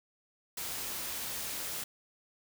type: noise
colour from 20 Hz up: white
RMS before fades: -38 dBFS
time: 0.57-1.84 s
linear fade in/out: 5 ms
effects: none